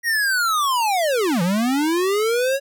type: linear two-way sweep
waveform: square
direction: down then up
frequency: 1904 to 164.81 to 559 Hz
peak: -18 dBFS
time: 0.03-2.6 s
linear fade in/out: 50 ms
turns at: 1.42 s
effects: none